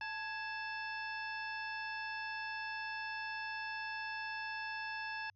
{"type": "harmonic tone with a mistuned harmonic", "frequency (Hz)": 880, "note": "A5", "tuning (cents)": 0, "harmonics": [1, 2, 3, 4, 5, 6], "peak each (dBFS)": [-44, -42, -46, -57, -56, -53], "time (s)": [0.01, 5.3], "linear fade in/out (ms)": 2, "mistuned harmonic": 2, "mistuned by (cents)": -97, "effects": ["added 98 Hz sine -70 dBFS peak until 5.35 s"]}